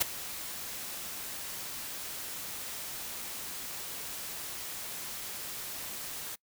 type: noise with ADSR envelope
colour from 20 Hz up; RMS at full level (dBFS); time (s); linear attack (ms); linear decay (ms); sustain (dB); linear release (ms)
white; -23; 0-6.36; 17; 10; -17; 16
effects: noise-tail reverb RT60 0.1 s tail -25 dB re dry